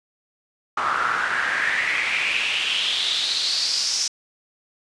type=noise with band-pass filter sweep; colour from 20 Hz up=pink; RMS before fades=-23 dBFS; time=0.77-4.08 s; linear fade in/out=5 ms; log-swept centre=1200 to 5700 Hz; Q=5.3; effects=resampled to 22050 Hz